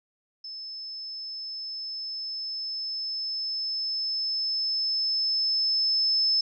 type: tone with level ramp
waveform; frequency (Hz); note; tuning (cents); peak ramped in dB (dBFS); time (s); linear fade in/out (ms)
sine; 5240; E8; -11; -36 to -20; 0.44-6.41; 5
effects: none